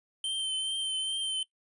square tone with vibrato, 3108 Hz, G7, 16 cents flat, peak -30 dBFS, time 0.24-1.43 s, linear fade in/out 2 ms, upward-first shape triangle, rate 2.4 Hz, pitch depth 28 cents each way, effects noise-tail reverb RT60 0.1 s tail -18 dB re dry + resampled to 24000 Hz

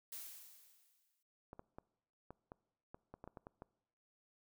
blue noise with exponential decay, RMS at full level -46 dBFS, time 0.12-1.23 s, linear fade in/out 5 ms, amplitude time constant 240 ms
clicks, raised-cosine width 1 ms, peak -36 dBFS, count 12, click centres 1.531 / 1.594 / 1.785 / 2.306 / 2.519 / 2.945 / 3.14 / 3.241 / 3.276 / 3.372 / 3.469 / 3.621 s
effects noise-tail reverb RT60 0.9 s tail -23 dB re dry

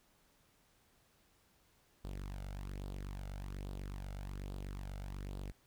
sawtooth tone with flanger, 48.15 Hz, G1, 30 cents flat, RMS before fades -44 dBFS, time 2.04-5.52 s, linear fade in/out 10 ms, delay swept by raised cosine 0.23 to 1.43 ms, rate 1.2 Hz, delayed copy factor +0.6, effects pink hiss -71 dBFS RMS until 5.66 s

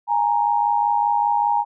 sine tone pair together, 827.2 / 932.3 Hz, G#5 / A#5, -7 / 0 cents, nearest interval major second, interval 207 cents, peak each -19 dBFS, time 0.07-1.65 s, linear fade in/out 50 ms, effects none

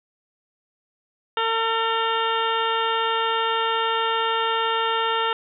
harmonic tone with a mistuned harmonic, 452.2 Hz, A4, 47 cents sharp, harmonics 1 / 2 / 3 / 4 / 5 / 6 / 7 / 8, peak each -27 / -25 / -25 / -31 / -38 / -30 / -33 / -34 dBFS, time 1.37-5.33 s, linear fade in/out 2 ms, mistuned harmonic 6, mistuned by +66 cents, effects none

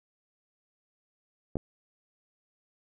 clicks, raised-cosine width 2 ms, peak -19 dBFS, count 2, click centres 1.556 / 1.569 s, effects none

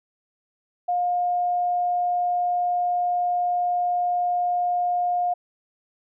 sine tone, 711 Hz, F5, 31 cents sharp, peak -20 dBFS, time 0.88-5.34 s, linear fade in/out 10 ms, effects none

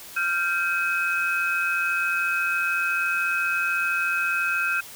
sine tone cluster, 1390 / 1564 / 2539 Hz, F6 / G6 / D#7, -9 / -4 / +34 cents, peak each -26 dBFS, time 0.16-4.81 s, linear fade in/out 10 ms, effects white hiss -42 dBFS RMS until 4.95 s

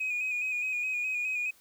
sine tone with vibrato, 2487 Hz, D#7, 1 cent flat, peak -27 dBFS, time 0-1.51 s, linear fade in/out 10 ms, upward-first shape square, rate 4.8 Hz, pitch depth 31 cents each way, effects tanh soft clip ceiling -26 dBFS + white hiss -61 dBFS RMS until 1.6 s

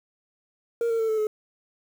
sine tone with pitch steps, 466.2 / 456.3 / 446.7 / 437.2 / 428 Hz, A#4 / A#4 / A4 / A4 / A4, 0 / -37 / +26 / -11 / -48 cents, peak -19 dBFS, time 0.81-1.27 s, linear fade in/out 2 ms, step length 92 ms, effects tanh soft clip ceiling -21 dBFS + 8-bit

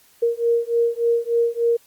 sine beating tone pair, 466.2 / 469.6 Hz, A#4 / A#4, 0 / +13 cents, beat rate 3.4 Hz, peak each -20 dBFS, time 0.22-1.77 s, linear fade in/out 10 ms, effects white hiss -55 dBFS RMS until 1.86 s + Opus 48 kbps

